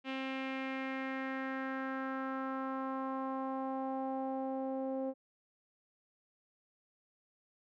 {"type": "tone with low-pass filter sweep", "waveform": "sawtooth", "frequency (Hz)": 265.4, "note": "C4", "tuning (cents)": 25, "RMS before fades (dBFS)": -38, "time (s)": [0.04, 5.14], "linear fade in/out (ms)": 50, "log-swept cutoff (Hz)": [2800, 590], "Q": 3, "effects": []}